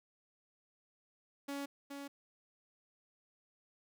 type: tone with echo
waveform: sawtooth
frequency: 280.8 Hz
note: C#4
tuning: 22 cents sharp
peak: -35 dBFS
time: 1.48-1.66 s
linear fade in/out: 10 ms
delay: 420 ms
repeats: 1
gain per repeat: -5 dB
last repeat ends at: 2.08 s
effects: none